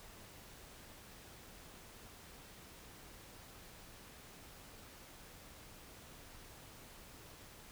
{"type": "silence", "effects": ["pink hiss -56 dBFS RMS until 7.71 s"]}